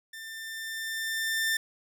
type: tone with level ramp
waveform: sawtooth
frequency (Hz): 1790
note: A6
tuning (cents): +29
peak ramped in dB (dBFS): -37 to -21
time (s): 0.13-1.57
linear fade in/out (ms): 5
effects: none